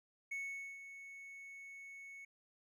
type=tone with ADSR envelope; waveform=triangle; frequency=2210 Hz; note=C#7; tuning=6 cents flat; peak=-37 dBFS; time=0.31-2.25 s; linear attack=9 ms; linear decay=460 ms; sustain=-11 dB; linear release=6 ms; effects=none